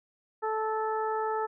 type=harmonic tone; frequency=437.1 Hz; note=A4; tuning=11 cents flat; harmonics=1 / 2 / 3 / 4; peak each=-31 / -31 / -35 / -43 dBFS; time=0.42-1.47 s; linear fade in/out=20 ms; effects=none